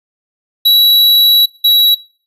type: tone pair in turn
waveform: square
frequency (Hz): 3912 / 3896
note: B7 / B7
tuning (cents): -17 / -24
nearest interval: unison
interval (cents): 7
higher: first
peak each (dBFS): -6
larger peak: neither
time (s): 0.65-1.46 / 1.64-1.95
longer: first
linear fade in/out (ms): 10
effects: noise-tail reverb RT60 0.4 s tail -21 dB re dry + resampled to 32000 Hz